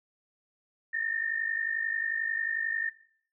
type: tone pair together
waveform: sine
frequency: 1781.8 / 1833 Hz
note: A6 / A#6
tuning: +21 / -30 cents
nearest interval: unison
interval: 49 cents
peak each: -33 / -30 dBFS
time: 0.93-2.9 s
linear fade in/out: 10 ms
effects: noise-tail reverb RT60 0.6 s tail -20 dB re dry